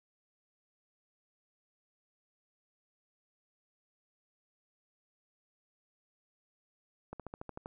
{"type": "slowing click train", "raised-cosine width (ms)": 1, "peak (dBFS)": -28, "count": 8, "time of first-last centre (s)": [7.13, 7.659], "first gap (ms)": 67, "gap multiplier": 1.04, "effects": []}